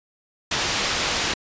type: low-pass noise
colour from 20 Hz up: white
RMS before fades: -24 dBFS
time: 0.51-1.34 s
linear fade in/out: 5 ms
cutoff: 5100 Hz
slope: 12 dB/octave
effects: resampled to 16000 Hz